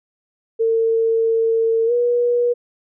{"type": "tone with pitch glide", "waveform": "sine", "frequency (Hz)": [452.7, 482.4], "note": ["A4", "B4"], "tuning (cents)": [49, -41], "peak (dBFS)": -14, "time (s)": [0.59, 2.54], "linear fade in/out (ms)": 20, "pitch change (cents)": 110, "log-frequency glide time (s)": [1.86, 1.92], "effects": []}